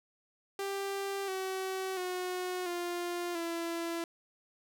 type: tone with pitch steps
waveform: sawtooth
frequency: 394.3 / 378.9 / 364.1 / 349.9 / 336.2 Hz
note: G4 / F#4 / F#4 / F4 / E4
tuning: +10 / +41 / -28 / +3 / +34 cents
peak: -30 dBFS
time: 0.59-4.04 s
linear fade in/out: 2 ms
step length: 690 ms
effects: none